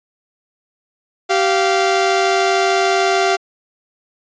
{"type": "tone pair together", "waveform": "sawtooth", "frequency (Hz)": [387.6, 695], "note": ["G4", "F5"], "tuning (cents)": [-20, -9], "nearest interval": "minor seventh", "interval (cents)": 1011, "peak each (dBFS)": -12, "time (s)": [1.29, 3.37], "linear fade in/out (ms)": 20, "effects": ["resampled to 16000 Hz"]}